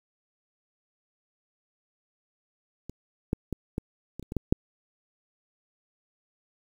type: clicks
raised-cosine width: 3 ms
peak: -25 / -12 / -17 / -16 / -24 / -30 / -21 / -13 / -6 dBFS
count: 9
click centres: 2.896 / 3.331 / 3.527 / 3.781 / 4.196 / 4.227 / 4.321 / 4.367 / 4.525 s
effects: 8-bit